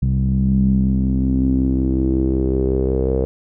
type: tone with low-pass filter sweep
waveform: sawtooth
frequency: 65.41 Hz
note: C2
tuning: in tune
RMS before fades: -17 dBFS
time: 0.02-3.25 s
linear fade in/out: 0 ms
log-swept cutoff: 160 to 480 Hz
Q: 6.4
effects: none